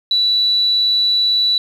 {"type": "tone", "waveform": "sine", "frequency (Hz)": 3949, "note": "B7", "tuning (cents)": -1, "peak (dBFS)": -12, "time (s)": [0.11, 1.58], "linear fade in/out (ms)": 2, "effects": ["7-bit"]}